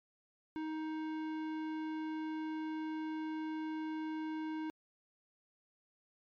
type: tone with tanh clipping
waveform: sine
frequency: 313.6 Hz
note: D#4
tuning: 14 cents sharp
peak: -39 dBFS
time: 0.56-4.7 s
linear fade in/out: 0 ms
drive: 16 dB
effects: MP3 96 kbps